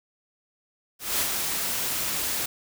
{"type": "noise with ADSR envelope", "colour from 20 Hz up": "white", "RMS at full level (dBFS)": -24, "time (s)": [0.99, 2.46], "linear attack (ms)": 200, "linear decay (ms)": 82, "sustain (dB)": -4, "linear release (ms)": 6, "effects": []}